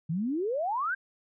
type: exponential sweep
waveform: sine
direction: up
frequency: 150.7 to 1624 Hz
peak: -27 dBFS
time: 0.09-0.95 s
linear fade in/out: 10 ms
effects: none